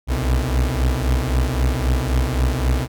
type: beating tone pair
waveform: 35% pulse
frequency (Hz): 61.74 / 65.54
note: B1 / C2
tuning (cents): 0 / +4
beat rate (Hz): 3.8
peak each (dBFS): -18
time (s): 0.07-2.88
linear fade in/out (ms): 50
effects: none